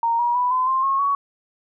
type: tone with pitch steps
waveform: sine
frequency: 927 / 956.9 / 987.8 / 1019.7 / 1052.6 / 1086.6 / 1121.7 Hz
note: A#5 / A#5 / B5 / C6 / C6 / C#6 / C#6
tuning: -10 / +45 / 0 / -45 / +10 / -35 / +20 cents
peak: -17 dBFS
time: 0.03-1.15 s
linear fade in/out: 2 ms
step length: 160 ms
effects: none